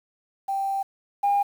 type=tone pair in turn; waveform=sine; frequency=784 / 807.4 Hz; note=G5 / G#5; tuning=0 / -49 cents; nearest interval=minor second; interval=51 cents; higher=second; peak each=-23 / -17 dBFS; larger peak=second; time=0.48-0.83 / 1.23-1.43 s; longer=first; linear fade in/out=10 ms; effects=tanh soft clip ceiling -15 dBFS + 8-bit